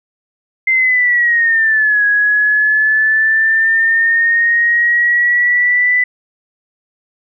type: linear two-way sweep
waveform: sine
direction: down then up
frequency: 2088 to 1661.2 to 1993 Hz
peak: -9 dBFS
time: 0.67-6.04 s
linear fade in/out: 5 ms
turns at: 2.05 s
effects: none